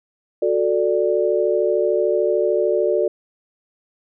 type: chord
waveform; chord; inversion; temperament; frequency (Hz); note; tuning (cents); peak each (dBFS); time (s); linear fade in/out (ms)
sine; D major; first; just; 367.1 / 440.5 / 587.3; F#4 / A4 / D5; -14 / +2 / 0; -20; 0.42-3.08; 5
effects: none